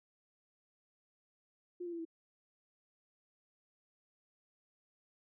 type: tone with pitch steps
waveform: sine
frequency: 354.3 / 345.4 / 336.7 / 328.3 Hz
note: F4 / F4 / E4 / E4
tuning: +25 / -19 / +37 / -7 cents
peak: -39 dBFS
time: 1.8-2.052 s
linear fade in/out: 10 ms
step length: 63 ms
effects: none